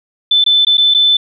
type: tone with dropouts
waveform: sine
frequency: 3520 Hz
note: A7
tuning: in tune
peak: -7 dBFS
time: 0.31-1.17 s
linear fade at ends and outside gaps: 5 ms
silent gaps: 0.441-0.462 / 0.65-0.668 / 0.772-0.779 / 0.94-0.946 s
effects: none